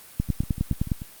two click trains, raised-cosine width 5 ms, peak -10 / -21 dBFS, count 8 / 6, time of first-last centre 0.2-0.918 / 0.29-1.019 s, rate 9.75 / 6.86 Hz, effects white hiss -47 dBFS RMS until 1.2 s + Opus 32 kbps

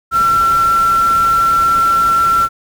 sine tone in noise, 1353 Hz, E6, 45 cents sharp, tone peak -9 dBFS, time 0.11-2.49 s, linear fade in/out 50 ms, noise pink, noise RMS -27 dBFS, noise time 0.11-2.49 s, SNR +15 dB, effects none

